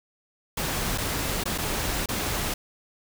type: noise with dropouts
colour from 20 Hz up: pink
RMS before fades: -28 dBFS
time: 0.57-2.54 s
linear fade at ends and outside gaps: 5 ms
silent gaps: 0.978-0.982 / 1.438-1.455 / 1.579-1.583 / 2.06-2.087 s
effects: none